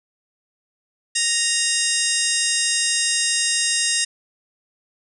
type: harmonic tone with a mistuned harmonic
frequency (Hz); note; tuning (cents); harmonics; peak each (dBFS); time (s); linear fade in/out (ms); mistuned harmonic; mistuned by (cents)
932.3; A#5; 0; 2 / 3 / 4 / 5 / 6 / 7 / 8 / 9 / 10; -27 / -27 / -27 / -27 / -27 / -27 / -27 / -27 / -27; 1.15-4.05; 10; 5; +120
effects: none